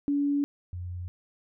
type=tone pair in turn; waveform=sine; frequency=285.4 / 88.97 Hz; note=D4 / F2; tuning=-49 / +33 cents; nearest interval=octave + minor sixth; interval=2018 cents; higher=first; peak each=-23 / -33 dBFS; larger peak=first; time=0.08-0.44 / 0.73-1.08 s; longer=first; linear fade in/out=0 ms; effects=none